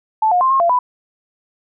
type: tone with pitch steps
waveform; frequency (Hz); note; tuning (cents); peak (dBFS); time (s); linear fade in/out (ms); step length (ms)
sine; 874 / 717 / 1051 / 1074 / 685 / 993; A5 / F5 / C6 / C6 / F5 / B5; -12 / +45 / +7 / +45 / -34 / +9; -11; 0.22-0.79; 5; 95
effects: none